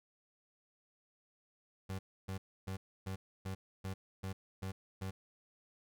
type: tone bursts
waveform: 30% pulse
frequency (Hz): 95.4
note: G2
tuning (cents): -47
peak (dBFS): -36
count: 9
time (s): 1.89-5.11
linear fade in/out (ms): 10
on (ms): 100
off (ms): 290
effects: none